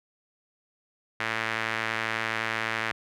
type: tone with band-pass filter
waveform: sawtooth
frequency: 111.9 Hz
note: A2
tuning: 30 cents sharp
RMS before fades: -30 dBFS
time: 1.2-2.92 s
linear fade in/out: 5 ms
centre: 1900 Hz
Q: 1.9
effects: none